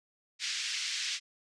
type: band-pass noise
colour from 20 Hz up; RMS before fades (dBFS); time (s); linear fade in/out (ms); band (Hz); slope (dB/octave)
white; -35; 0.39-1.2; 50; 1900 to 5800; 24
effects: resampled to 22050 Hz